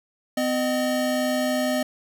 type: tone pair together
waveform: square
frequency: 253.8 / 613 Hz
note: B3 / D#5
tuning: +47 / -26 cents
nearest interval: octave + minor third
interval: 1527 cents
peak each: -25 dBFS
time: 0.37-1.83 s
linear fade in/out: 5 ms
effects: none